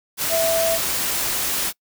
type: tone in noise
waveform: sine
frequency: 659.3 Hz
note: E5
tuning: in tune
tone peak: -18 dBFS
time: 0.29-0.79 s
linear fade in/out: 50 ms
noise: white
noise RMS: -23 dBFS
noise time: 0.17-1.73 s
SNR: +2 dB
effects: noise-tail reverb RT60 0.1 s tail -25 dB re dry